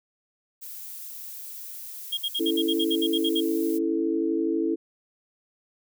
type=noise; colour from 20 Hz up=violet; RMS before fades=-39 dBFS; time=0.61-3.79 s; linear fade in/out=20 ms
type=tone bursts; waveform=triangle; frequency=3253 Hz; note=G#7; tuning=37 cents flat; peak=-23 dBFS; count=12; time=2.12-3.406 s; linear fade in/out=10 ms; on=54 ms; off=58 ms
type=chord; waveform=sine; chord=A major; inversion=first; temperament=equal; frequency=277.2 / 329.6 / 440 Hz; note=C#4 / E4 / A4; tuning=0 / 0 / 0 cents; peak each=-30 / -24 / -29 dBFS; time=2.39-4.76 s; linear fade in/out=20 ms
effects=none